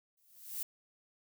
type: noise with exponential growth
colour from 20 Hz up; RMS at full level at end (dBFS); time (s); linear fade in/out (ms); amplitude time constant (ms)
violet; -35; 0.17-0.63; 5; 98
effects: none